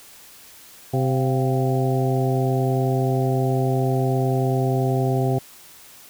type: harmonic tone with a mistuned harmonic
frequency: 130.3 Hz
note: C3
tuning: 7 cents flat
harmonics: 1 / 2 / 3 / 4 / 5 / 6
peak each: -20 / -27 / -25 / -31 / -28 / -31 dBFS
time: 0.93-5.39 s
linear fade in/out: 10 ms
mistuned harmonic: 5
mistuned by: +80 cents
effects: white hiss -46 dBFS RMS until 6.09 s